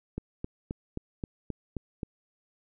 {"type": "click train", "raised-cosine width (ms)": 3, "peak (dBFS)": -20, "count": 8, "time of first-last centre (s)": [0.18, 2.032], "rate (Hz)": 3.78, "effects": []}